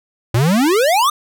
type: exponential sweep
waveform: square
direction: up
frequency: 108.9 to 1244.5 Hz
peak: -12 dBFS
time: 0.34-1.1 s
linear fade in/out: 5 ms
effects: none